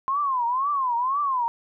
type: tone with vibrato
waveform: sine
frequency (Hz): 1046.5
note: C6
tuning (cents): 0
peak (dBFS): -21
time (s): 0.08-1.48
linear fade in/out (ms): 0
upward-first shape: triangle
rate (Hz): 2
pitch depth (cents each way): 220
effects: none